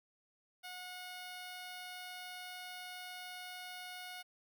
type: tone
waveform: 10% pulse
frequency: 727 Hz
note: F#5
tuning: 31 cents flat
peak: -37 dBFS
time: 0.63-4.23 s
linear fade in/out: 20 ms
effects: none